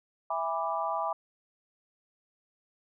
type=chord; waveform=sine; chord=E dominant seventh; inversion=none; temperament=equal with one note detuned; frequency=659.3 / 815.9 / 987.8 / 1174.7 Hz; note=E5 / G#5 / B5 / D6; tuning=0 / -31 / 0 / 0 cents; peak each=-34 dBFS; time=0.3-1.13 s; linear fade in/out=5 ms; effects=none